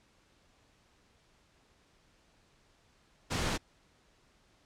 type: noise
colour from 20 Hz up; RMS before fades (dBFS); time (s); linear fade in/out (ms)
pink; -32; 3.3-3.58; 20
effects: pink hiss -67 dBFS RMS until 4.65 s + low-pass 7000 Hz 12 dB/octave